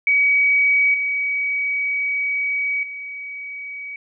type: tone with level steps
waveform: sine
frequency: 2267 Hz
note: C#7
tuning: 38 cents sharp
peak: -13 / -19 / -29 dBFS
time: 0.07-3.96 s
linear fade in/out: 2 ms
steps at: 0.94 / 2.83 s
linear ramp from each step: 2 ms
effects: none